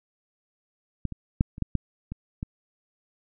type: clicks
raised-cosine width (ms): 5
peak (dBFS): -15 / -22 / -7 / -27 / -12 / -11 / -21 / -18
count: 8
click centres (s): 1.053 / 1.123 / 1.409 / 1.581 / 1.623 / 1.753 / 2.12 / 2.429
effects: none